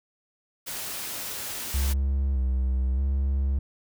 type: noise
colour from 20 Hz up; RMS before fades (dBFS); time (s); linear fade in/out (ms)
white; -34; 0.66-1.94; 20
type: tone with vibrato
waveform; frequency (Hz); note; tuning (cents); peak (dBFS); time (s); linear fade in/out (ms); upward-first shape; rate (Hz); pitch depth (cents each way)
triangle; 66.2; C2; +21; -20; 1.74-3.59; 5; square; 0.81; 49
effects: none